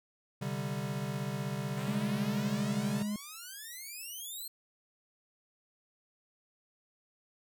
square chord, C suspended second, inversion none, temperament equal, 130.81 / 146.83 / 196 Hz, C3 / D3 / G3, 0 / 0 / 0 cents, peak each -39 dBFS, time 0.41-3.03 s, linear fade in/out 10 ms
5% pulse exponential sweep, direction up, 250.2 to 4253 Hz, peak -33 dBFS, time 1.77-4.48 s, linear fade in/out 5 ms
triangle tone, 208.3 Hz, G#3, 5 cents sharp, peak -30 dBFS, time 1.88-3.16 s, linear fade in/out 2 ms
effects none

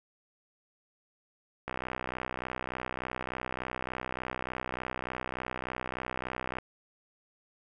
click train, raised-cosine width 0.5 ms, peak -19 dBFS, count 312, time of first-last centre 1.68-6.585 s, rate 63.4 Hz, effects none

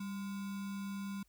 sine tone with sample-and-hold, 197.3 Hz, G3, 11 cents sharp, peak -38 dBFS, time 0-1.23 s, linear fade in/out 5 ms, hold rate 1225 Hz, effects added 50 Hz sine -70 dBFS peak until 1.28 s + white hiss -75 dBFS RMS until 1.28 s

